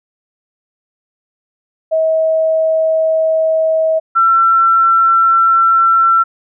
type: tone pair in turn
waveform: sine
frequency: 640 / 1347.9 Hz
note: D#5 / E6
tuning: +49 / +38 cents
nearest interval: octave + minor second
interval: 1289 cents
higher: second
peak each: -10 / -7 dBFS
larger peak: second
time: 1.91-4 / 4.15-6.24 s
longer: neither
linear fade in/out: 20 ms
effects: none